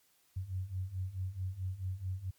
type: beating tone pair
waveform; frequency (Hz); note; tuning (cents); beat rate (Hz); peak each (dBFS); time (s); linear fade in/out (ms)
sine; 90.7 / 95.3; F#2 / G2; -34 / -48; 4.6; -40 / -37; 0.36-2.31; 10
effects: white hiss -70 dBFS RMS until 2.38 s + MP3 96 kbps